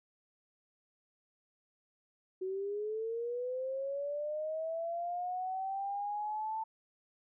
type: linear sweep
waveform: sine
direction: up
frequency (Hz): 370 to 890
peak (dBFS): -34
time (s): 2.41-6.64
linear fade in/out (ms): 10
effects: none